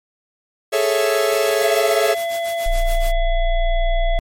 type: chord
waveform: 45% pulse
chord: A major seventh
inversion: third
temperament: equal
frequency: 415.3 / 440 / 554.4 / 659.3 Hz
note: G#4 / A4 / C#5 / E5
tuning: 0 / 0 / 0 / 0 cents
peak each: -21 dBFS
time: 0.72-2.15 s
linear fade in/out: 20 ms
type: noise with tremolo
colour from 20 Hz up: white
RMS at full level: -32 dBFS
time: 1.31-3.12 s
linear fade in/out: 10 ms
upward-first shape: sine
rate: 7 Hz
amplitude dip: 80%
type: harmonic tone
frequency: 675 Hz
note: E5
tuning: 41 cents sharp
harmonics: 1 / 3 / 5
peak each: -20 / -30 / -34 dBFS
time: 1.61-4.19 s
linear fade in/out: 5 ms
type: tone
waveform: sine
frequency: 29.67 Hz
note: A#0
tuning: 31 cents sharp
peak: -15 dBFS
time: 2.66-4.19 s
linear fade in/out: 0 ms
effects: MP3 64 kbps